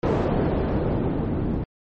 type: noise with low-pass filter sweep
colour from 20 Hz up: white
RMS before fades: -23 dBFS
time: 0.03-1.64 s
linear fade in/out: 2 ms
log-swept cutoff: 510 to 230 Hz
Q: 0.78
effects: MP3 32 kbps